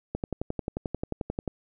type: click train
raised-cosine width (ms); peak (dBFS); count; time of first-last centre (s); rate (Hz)
2; -16; 16; 0.15-1.477; 11.3
effects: none